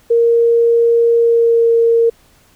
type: tone with pitch glide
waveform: sine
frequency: 466.2 to 461.9 Hz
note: A#4 to A#4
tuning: 0 to -16 cents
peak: -8 dBFS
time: 0.1-2.1 s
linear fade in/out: 10 ms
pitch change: -16 cents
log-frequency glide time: 1.16-1.69 s
effects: pink hiss -51 dBFS RMS until 2.55 s